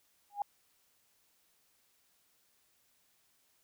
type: tone with exponential growth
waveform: sine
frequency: 816 Hz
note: G#5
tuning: 31 cents flat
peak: -27 dBFS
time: 0.3-0.42 s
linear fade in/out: 2 ms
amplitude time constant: 25 ms
effects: white hiss -72 dBFS RMS until 3.63 s